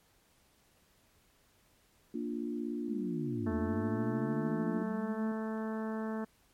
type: chord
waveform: sine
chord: Bb major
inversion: none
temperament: equal with one note detuned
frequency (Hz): 233.1 / 293.7 / 350.4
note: Bb3 / D4 / F4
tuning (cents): 0 / 0 / +6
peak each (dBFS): -37 / -38 / -40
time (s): 2.14-4.83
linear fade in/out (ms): 5
type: linear two-way sweep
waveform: sine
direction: down then up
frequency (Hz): 224.9 to 78.4 to 224.9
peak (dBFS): -37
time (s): 2.88-5.32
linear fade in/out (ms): 5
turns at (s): 3.55
type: harmonic tone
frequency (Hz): 219.8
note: A3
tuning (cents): -2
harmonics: 1 / 2 / 3 / 4 / 5 / 6 / 7 / 8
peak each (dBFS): -35 / -41 / -45 / -47 / -49 / -51 / -52 / -53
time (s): 3.46-6.25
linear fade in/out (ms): 10
effects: pink hiss -68 dBFS RMS until 6.53 s + MP3 64 kbps